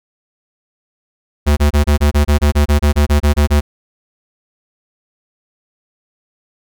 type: tone bursts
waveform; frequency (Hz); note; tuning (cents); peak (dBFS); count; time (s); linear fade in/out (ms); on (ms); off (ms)
square; 73.42; D2; 0; -9; 16; 1.46-3.61; 20; 110; 26
effects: none